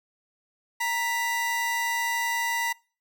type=tone pair together; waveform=45% pulse; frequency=932.3 / 1975.5 Hz; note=A#5 / B6; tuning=0 / 0 cents; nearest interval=octave + minor second; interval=1300 cents; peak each=-28 dBFS; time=0.8-2.73 s; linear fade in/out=10 ms; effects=noise-tail reverb RT60 0.4 s tail -26 dB re dry